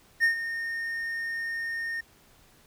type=tone with ADSR envelope; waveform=triangle; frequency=1835 Hz; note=A#6; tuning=28 cents flat; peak=-16 dBFS; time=0.2-2.01 s; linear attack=37 ms; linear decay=110 ms; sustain=-12 dB; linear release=8 ms; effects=pink hiss -59 dBFS RMS until 2.66 s